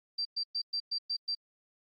sine tone bursts, 4699 Hz, D8, in tune, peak -30 dBFS, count 7, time 0.18-1.351 s, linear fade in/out 10 ms, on 73 ms, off 110 ms, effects AAC 48 kbps

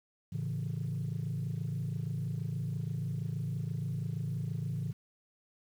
sine chord, A major, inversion none, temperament equal, 110 / 138.59 / 164.81 Hz, A2 / C#3 / E3, 0 / 0 / 0 cents, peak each -36 / -35 / -36 dBFS, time 0.32-4.93 s, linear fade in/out 10 ms, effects tanh soft clip ceiling -28 dBFS + 10-bit

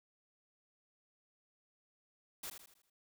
white noise with echo, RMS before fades -44 dBFS, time 2.43-2.5 s, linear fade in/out 5 ms, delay 80 ms, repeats 5, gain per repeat -7 dB, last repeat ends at 2.9 s, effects none

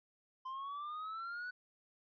triangle exponential sweep, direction up, 1033 to 1495 Hz, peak -39 dBFS, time 0.45-1.51 s, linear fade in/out 10 ms, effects resampled to 11025 Hz

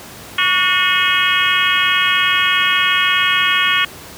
harmonic tone with a mistuned harmonic, 363.2 Hz, F#4, 32 cents flat, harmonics 3 / 4 / 5 / 6 / 7 / 8 / 9, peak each -20 / -20 / -20 / -20 / -20 / -20 / -20 dBFS, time 0.38-3.85 s, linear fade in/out 5 ms, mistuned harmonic 3, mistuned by +60 cents, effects pink hiss -35 dBFS RMS until 4.17 s + high-pass 80 Hz 12 dB/octave

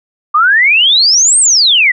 sine exponential two-way sweep, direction up then down, 1165 to 8800 to 1897 Hz, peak -5 dBFS, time 0.34-1.92 s, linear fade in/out 10 ms, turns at 1.39 s, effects none

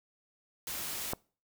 white noise, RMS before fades -38 dBFS, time 0.67-1.13 s, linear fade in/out 2 ms
click, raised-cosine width 1 ms, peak -19 dBFS, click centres 1.134 s
effects noise-tail reverb RT60 0.4 s tail -25 dB re dry

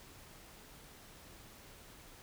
silence, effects pink hiss -56 dBFS RMS until 2.22 s

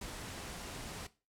pink low-pass noise, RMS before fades -45 dBFS, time 0.01-1.07 s, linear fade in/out 5 ms, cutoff 11000 Hz, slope 24 dB/octave, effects noise-tail reverb RT60 0.3 s tail -17 dB re dry

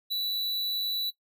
square tone, 3951 Hz, B7, in tune, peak -28 dBFS, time 0.1-1.11 s, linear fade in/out 20 ms, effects noise-tail reverb RT60 0.1 s tail -18 dB re dry

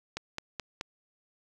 click train, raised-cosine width 0.2 ms, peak -17 dBFS, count 4, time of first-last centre 0.17-0.811 s, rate 4.68 Hz, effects none

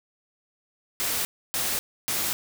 white noise bursts, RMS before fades -27 dBFS, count 3, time 1-2.33 s, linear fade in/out 0 ms, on 250 ms, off 290 ms, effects none

